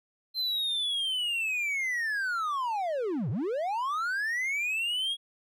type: linear two-way sweep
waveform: triangle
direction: down then up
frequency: 4138 to 98 to 3335 Hz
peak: -26 dBFS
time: 0.34-5.17 s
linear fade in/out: 50 ms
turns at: 3.3 s
effects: none